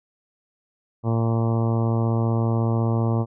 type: harmonic tone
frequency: 114.5 Hz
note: A#2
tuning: 31 cents flat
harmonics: 1 / 2 / 3 / 4 / 5 / 6 / 7 / 8 / 9 / 10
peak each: -20 / -26 / -30 / -32 / -34 / -36 / -37 / -38 / -39 / -40 dBFS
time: 1.03-3.26 s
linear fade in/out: 50 ms
effects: none